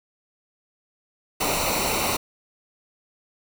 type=noise with comb filter; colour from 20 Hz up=pink; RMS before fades=-24 dBFS; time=1.4-2.17 s; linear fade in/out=10 ms; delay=0.6 ms; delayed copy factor=-0.7; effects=none